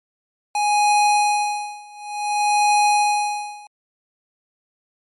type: tone with tremolo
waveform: square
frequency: 830.6 Hz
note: G#5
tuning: in tune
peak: -14 dBFS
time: 0.55-3.67 s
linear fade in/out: 2 ms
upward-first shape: sine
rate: 0.56 Hz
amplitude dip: 95%
effects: MP3 48 kbps